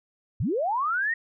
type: linear sweep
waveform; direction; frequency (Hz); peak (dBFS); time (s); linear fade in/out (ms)
sine; up; 74.2 to 1900; -23; 0.4-1.14; 5
effects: none

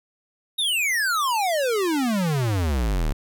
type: exponential sweep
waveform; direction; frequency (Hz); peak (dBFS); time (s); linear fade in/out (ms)
square; down; 3802 to 33.86; -21; 0.58-3.13; 10
effects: none

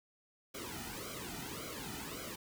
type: noise with flanger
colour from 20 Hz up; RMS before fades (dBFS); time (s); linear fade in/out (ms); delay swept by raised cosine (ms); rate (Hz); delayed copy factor
pink; -44; 0.54-2.36; 10; 1.1 to 1.86; 1.8; -0.9
effects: none

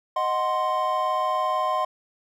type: chord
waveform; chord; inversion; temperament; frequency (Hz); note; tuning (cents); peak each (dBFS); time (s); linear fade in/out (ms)
triangle; C diminished; first; equal; 622.3 / 740 / 1046.5; Eb5 / Gb5 / C6; 0 / 0 / 0; -26 / -26 / -22; 0.16-1.85; 5
effects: none

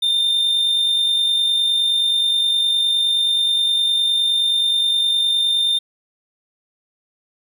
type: tone with amplitude modulation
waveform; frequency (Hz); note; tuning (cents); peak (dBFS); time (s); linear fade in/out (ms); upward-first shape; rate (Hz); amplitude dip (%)
triangle; 3610; A7; +44; -12; 0.02-5.79; 10; sine; 49.6; 35
effects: none

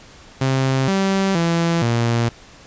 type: tone with pitch steps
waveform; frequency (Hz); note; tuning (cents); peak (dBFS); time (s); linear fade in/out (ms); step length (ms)
sawtooth; 132.9 / 193.8 / 168.1 / 117.3; C3 / G3 / E3 / A#2; +27 / -20 / +34 / +11; -12; 0.41-2.29; 5; 470
effects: pink hiss -44 dBFS RMS until 2.66 s + resampled to 16000 Hz

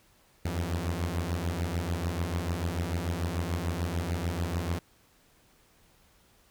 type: beating tone pair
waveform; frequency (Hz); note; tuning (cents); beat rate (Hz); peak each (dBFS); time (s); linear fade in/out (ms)
sawtooth; 82.41 / 89.21; E2 / F2; 0 / +37; 6.8; -28; 0.45-4.79; 5
effects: pink hiss -63 dBFS RMS until 6.5 s

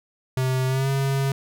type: tone with pitch glide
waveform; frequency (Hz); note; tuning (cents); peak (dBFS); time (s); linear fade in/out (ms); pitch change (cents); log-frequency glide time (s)
square; 129.8 to 136.57; C3 to C#3; -13 to -25; -21; 0.37-1.32; 2; +88; 0.67-0.89
effects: none

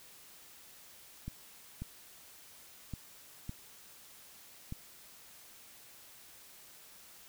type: clicks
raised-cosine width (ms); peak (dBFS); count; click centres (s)
5; -27; 5; 1.28 / 1.82 / 2.937 / 3.494 / 4.724
effects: white hiss -56 dBFS RMS until 7.28 s

